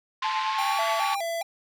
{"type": "band-pass noise", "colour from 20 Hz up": "pink", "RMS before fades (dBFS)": -34, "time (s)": [0.22, 1.15], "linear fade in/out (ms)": 5, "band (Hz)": [1500, 4200], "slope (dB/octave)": 24}
{"type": "tone with pitch glide", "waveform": "sine", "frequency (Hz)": [1046.5, 1134.6], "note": ["C6", "C#6"], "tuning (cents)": [0, 40], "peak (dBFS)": -28, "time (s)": [0.22, 1.16], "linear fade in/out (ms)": 5, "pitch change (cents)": 140, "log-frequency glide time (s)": [0.42, 0.8]}
{"type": "tone with tremolo", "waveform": "sine", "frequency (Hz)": 872, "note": "A5", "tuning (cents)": -16, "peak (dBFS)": -25, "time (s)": [0.24, 1.14], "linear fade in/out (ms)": 5, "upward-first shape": "triangle", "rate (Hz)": 9.2, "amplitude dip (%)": 65}
{"type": "tone with vibrato", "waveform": "square", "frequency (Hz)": 731, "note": "F#5", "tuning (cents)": -21, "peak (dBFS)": -28, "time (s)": [0.58, 1.43], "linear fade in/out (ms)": 10, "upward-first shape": "square", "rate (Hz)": 2.4, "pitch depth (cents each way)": 150}
{"effects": []}